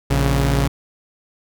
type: tone pair together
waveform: sawtooth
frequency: 58.49 / 138.59 Hz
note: A#1 / C#3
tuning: +7 / 0 cents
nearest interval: octave + minor third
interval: 1493 cents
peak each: -14 dBFS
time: 0.1-0.68 s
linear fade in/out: 10 ms
effects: none